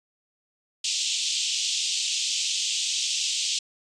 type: band-pass noise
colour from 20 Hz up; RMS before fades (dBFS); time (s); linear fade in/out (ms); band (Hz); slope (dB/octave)
pink; -27; 0.84-3.59; 5; 2800 to 7900; 48
effects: resampled to 22050 Hz